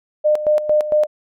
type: tone with tremolo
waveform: sine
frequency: 605 Hz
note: D#5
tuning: 49 cents flat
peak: -11 dBFS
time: 0.24-1.07 s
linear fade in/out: 20 ms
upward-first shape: square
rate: 4.4 Hz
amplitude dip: 70%
effects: none